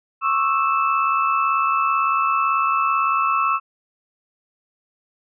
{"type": "tone cluster", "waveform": "sine", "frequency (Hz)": [1096, 1174, 1319, 2628], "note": ["C#6", "D6", "E6", "E7"], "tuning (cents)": [-20, -1, 1, -6], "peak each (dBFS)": [-20, -28, -20, -27], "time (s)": [0.21, 3.6], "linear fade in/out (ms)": 50, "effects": []}